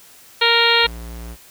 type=harmonic tone; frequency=466.2 Hz; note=A#4; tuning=in tune; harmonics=1 / 2 / 3 / 4 / 5 / 6 / 7 / 8 / 9; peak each=-21 / -21 / -21 / -21 / -21 / -21 / -21 / -21 / -21 dBFS; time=0.41-0.87 s; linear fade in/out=10 ms
type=tone; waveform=square; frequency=58.27 Hz; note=A#1; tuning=in tune; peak=-31 dBFS; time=0.82-1.37 s; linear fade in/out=50 ms
effects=white hiss -46 dBFS RMS until 1.5 s